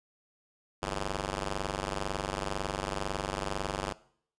5% pulse ring-modulated tone, 98 Hz, G2, in tune, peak -18 dBFS, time 0.82-3.93 s, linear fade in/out 10 ms, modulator 256 Hz, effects noise-tail reverb RT60 0.6 s tail -19 dB re dry + resampled to 22050 Hz

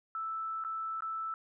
sine tone with dropouts, 1318.5 Hz, E6, in tune, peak -34 dBFS, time 0.15-1.34 s, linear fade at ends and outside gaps 1 ms, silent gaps 0.639-0.648 / 1.006-1.022 s, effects none

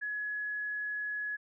sine tone, 1689 Hz, G#6, 29 cents sharp, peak -33 dBFS, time 0.01-1.37 s, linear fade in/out 20 ms, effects none

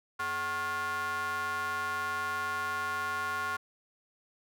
square ring-modulated tone, 165.5 Hz, E3, 7 cents sharp, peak -29 dBFS, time 0.19-3.57 s, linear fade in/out 10 ms, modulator 1250 Hz, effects none

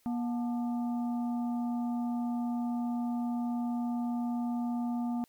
harmonic tone with a mistuned harmonic, 239.6 Hz, A#3, 48 cents sharp, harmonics 1 / 3 / 4 / 5, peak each -30 / -42 / -46 / -53 dBFS, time 0.06-5.24 s, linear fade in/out 0 ms, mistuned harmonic 4, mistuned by -150 cents, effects white hiss -68 dBFS RMS until 5.28 s

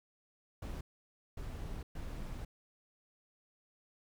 brown noise bursts at uneven times, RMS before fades -42 dBFS, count 3, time 0.62-0.81 / 1.37-1.83 / 1.95-2.45 s, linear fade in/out 5 ms, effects none

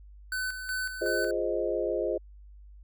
square tone with tremolo, 1510 Hz, F#6, 35 cents sharp, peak -30 dBFS, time 0.32-1.31 s, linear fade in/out 2 ms, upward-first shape square, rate 2.7 Hz, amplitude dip 55%
sine chord, F minor seventh, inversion none, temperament equal, 349.2 / 415.3 / 523.3 / 622.3 Hz, F4 / Ab4 / C5 / Eb5, 0 / 0 / 0 / 0 cents, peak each -32 dBFS, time 1.01-2.18 s, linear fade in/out 10 ms
effects added 50 Hz sine -47 dBFS peak until 2.83 s

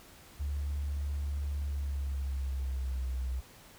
sine tone with pitch glide, 71.8 to 63.6 Hz, D2 to C2, -39 to -48 cents, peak -30 dBFS, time 0.39-3.41 s, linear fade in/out 20 ms, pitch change -209 cents, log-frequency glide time 1.59-3.14 s, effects tanh soft clip ceiling -27 dBFS + pink hiss -55 dBFS RMS until 3.78 s

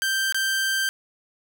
sawtooth tone with dropouts, 1568 Hz, G6, in tune, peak -18 dBFS, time 0.02-0.89 s, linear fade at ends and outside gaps 0 ms, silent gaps 0.324-0.345 s, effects none

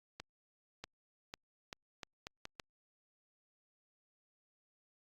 accelerating click train, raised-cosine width 0.2 ms, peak -26 dBFS, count 8, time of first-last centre 0.2-2.598 s, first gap 640 ms, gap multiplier 0.78, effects Opus 48 kbps

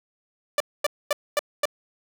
sawtooth tone bursts, 587.3 Hz, D5, in tune, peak -15 dBFS, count 5, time 0.58-1.655 s, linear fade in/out 2 ms, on 23 ms, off 240 ms, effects none

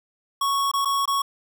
square tone with dropouts, 1108.7 Hz, C#6, in tune, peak -21 dBFS, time 0.41-1.22 s, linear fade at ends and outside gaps 5 ms, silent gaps 0.715-0.736 / 0.849-0.855 / 1.056-1.076 s, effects none

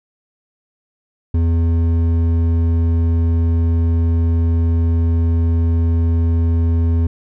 triangle tone with hard clipping, 83.3 Hz, E2, 19 cents sharp, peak -14 dBFS, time 1.34-7.07 s, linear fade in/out 5 ms, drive 12 dB, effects none

